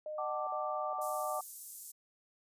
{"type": "tone bursts", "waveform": "sine", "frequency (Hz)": 612, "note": "D#5", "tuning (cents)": -29, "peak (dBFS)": -38, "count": 3, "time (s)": [0.06, 1.394], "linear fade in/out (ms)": 2, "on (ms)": 410, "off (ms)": 52}
{"type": "chord", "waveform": "sine", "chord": "D major", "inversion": "first", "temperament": "equal with one note detuned", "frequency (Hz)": [751.2, 880, 1174.7], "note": ["F#5", "A5", "D6"], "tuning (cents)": [26, 0, 0], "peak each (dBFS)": [-39, -43, -38], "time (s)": [0.18, 1.41], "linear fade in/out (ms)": 5}
{"type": "high-pass noise", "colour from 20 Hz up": "pink", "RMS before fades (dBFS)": -47, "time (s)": [1.01, 1.92], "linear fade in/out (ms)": 10, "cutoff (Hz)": 7500, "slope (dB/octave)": 24}
{"effects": ["resampled to 32000 Hz"]}